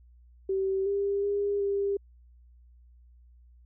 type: tone with pitch steps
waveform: sine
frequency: 385.2 / 399.8 / 405 / 399.4 Hz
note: G4 / G4 / G#4 / G4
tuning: -30 / +34 / -43 / +32 cents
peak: -25 dBFS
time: 0.49-1.97 s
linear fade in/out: 5 ms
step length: 370 ms
effects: added 60 Hz sine -53 dBFS peak until 3.65 s